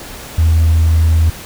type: tone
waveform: sine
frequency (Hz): 81.1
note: E2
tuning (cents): -28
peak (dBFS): -6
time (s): 0.38-1.3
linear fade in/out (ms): 5
effects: tanh soft clip ceiling -5 dBFS + pink hiss -31 dBFS RMS until 1.45 s